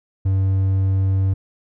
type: tone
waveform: triangle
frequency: 96 Hz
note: G2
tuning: 36 cents flat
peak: -13 dBFS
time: 0.25-1.34 s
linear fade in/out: 10 ms
effects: none